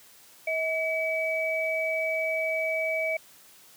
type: tone pair together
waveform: sine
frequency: 641 / 2284 Hz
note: E5 / D7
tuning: -49 / -49 cents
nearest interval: octave + minor seventh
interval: 2200 cents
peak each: -28 dBFS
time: 0.47-3.17 s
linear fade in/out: 5 ms
effects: white hiss -54 dBFS RMS until 3.76 s + high-pass 80 Hz 12 dB/octave